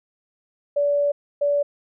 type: tone bursts at uneven times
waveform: sine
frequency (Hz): 576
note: D5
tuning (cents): -34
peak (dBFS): -17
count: 2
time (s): 0.76-1.12 / 1.41-1.63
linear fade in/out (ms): 10
effects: none